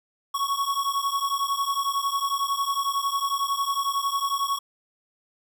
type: beating tone pair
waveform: square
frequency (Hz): 1106 / 1117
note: C#6 / C#6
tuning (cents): -4 / +13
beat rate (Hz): 11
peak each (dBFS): -27 / -28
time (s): 0.34-4.59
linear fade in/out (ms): 10
effects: none